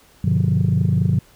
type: chord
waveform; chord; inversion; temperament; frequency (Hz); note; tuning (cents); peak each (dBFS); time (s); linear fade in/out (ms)
sine; G dominant seventh; none; just; 98 / 122.5 / 147 / 176.4; G2 / B2 / D3 / F3; 0 / -14 / +2 / +18; -19; 0.24-1.19; 5
effects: tanh soft clip ceiling -9 dBFS + pink hiss -52 dBFS RMS until 1.35 s